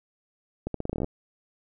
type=accelerating click train; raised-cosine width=2 ms; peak=-16 dBFS; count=12; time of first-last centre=0.67-1.044 s; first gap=73 ms; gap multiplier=0.83; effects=none